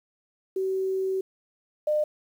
sine tone pair in turn, 380.7 / 604.3 Hz, F#4 / D5, +49 / +49 cents, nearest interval minor sixth, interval 800 cents, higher second, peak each -24 / -21 dBFS, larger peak second, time 0.56-1.21 / 1.87-2.04 s, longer first, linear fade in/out 5 ms, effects 9-bit

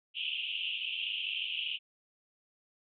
white band-pass noise, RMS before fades -36 dBFS, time 0.14-1.79 s, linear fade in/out 50 ms, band 2600 to 3200 Hz, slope 96 dB/octave, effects none

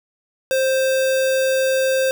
sine tone with sample-and-hold, 528 Hz, C5, 16 cents sharp, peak -15 dBFS, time 0.51-2.11 s, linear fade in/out 0 ms, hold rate 2100 Hz, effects none

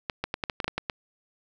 clicks, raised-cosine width 0.3 ms, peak -12 dBFS, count 10, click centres 0.098 / 0.24 / 0.341 / 0.438 / 0.498 / 0.602 / 0.644 / 0.68 / 0.78 / 0.898 s, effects none

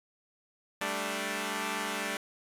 5% pulse chord, G suspended second, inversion none, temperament equal, 196 / 220 / 293.7 Hz, G3 / A3 / D4, 0 / 0 / 0 cents, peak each -25 dBFS, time 0.81-2.17 s, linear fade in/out 2 ms, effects resampled to 32000 Hz

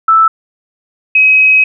sine tone pair in turn, 1318.5 / 2541 Hz, E6 / D#7, 0 / +36 cents, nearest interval major seventh, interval 1136 cents, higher second, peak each -4 dBFS, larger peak neither, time 0.08-0.28 / 1.15-1.64 s, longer second, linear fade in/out 5 ms, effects none

